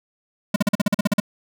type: tone bursts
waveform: square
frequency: 205.1 Hz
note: G#3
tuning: 21 cents flat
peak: -15 dBFS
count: 11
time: 0.54-1.201 s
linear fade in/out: 5 ms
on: 21 ms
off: 43 ms
effects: none